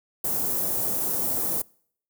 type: band-stop noise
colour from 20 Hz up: white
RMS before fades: -26 dBFS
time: 0.24-1.62 s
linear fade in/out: 5 ms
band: 650 to 12000 Hz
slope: 12 dB/octave
effects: noise-tail reverb RT60 0.6 s tail -25 dB re dry + high-pass 100 Hz 12 dB/octave